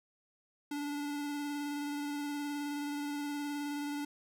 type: tone with vibrato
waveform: square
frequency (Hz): 290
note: D4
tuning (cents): -22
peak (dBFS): -36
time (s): 0.71-4.05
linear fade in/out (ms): 5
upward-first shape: square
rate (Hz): 19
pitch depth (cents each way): 14
effects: none